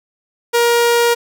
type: tone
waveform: sawtooth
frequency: 472.7 Hz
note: A#4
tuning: 24 cents sharp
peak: -7 dBFS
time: 0.53-1.15 s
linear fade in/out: 20 ms
effects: none